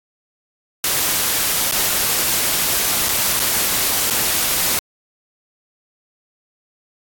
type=noise with dropouts; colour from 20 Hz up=white; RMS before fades=-18 dBFS; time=0.84-4.79 s; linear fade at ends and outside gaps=1 ms; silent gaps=1.713-1.722 / 3.086-3.09 / 3.394-3.399 / 4.101-4.107 s; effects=AAC 64 kbps